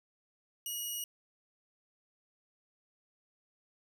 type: tone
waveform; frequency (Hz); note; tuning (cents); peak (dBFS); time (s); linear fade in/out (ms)
10% pulse; 2898; F#7; -37; -28; 0.66-1.04; 2
effects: none